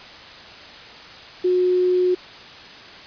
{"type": "tone with quantisation", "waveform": "sine", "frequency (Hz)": 363.2, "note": "F#4", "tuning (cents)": -32, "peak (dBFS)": -15, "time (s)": [1.44, 2.15], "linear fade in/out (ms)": 10, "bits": 7, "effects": ["white hiss -40 dBFS RMS until 3.06 s", "resampled to 11025 Hz"]}